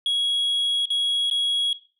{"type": "tone with dropouts", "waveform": "sine", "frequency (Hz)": 3322, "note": "G#7", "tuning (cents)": 0, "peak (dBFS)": -17, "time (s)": [0.06, 1.73], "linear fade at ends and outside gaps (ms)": 2, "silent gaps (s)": [[0.856, 0.903], [1.3, 1.311]], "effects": ["noise-tail reverb RT60 0.4 s tail -17 dB re dry", "tanh soft clip ceiling -19 dBFS"]}